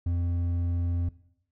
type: tone with hard clipping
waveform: sine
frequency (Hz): 86.6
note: F2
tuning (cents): -14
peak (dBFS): -26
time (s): 0.06-1.09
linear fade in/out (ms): 5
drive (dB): 5
effects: noise-tail reverb RT60 0.7 s tail -18 dB re dry